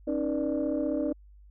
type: tone cluster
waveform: sine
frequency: 273.7 / 309 / 481.5 / 590 Hz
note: C#4 / D#4 / B4 / D5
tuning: -22 / -12 / -44 / +8 cents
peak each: -30 / -29 / -35 / -31 dBFS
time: 0.07-1.13 s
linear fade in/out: 10 ms
effects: tanh soft clip ceiling -19 dBFS + added 50 Hz sine -50 dBFS peak until 1.5 s